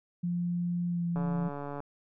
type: tone with pitch glide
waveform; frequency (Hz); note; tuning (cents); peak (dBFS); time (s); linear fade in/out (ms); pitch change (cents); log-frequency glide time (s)
sine; 174.61 to 171.31; F3 to F3; 0 to -33; -28; 0.23-1.49; 10; -33; 0.88-1.06
type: click train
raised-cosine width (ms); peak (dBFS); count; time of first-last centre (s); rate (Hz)
1; -25; 93; 1.16-1.803; 143
effects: none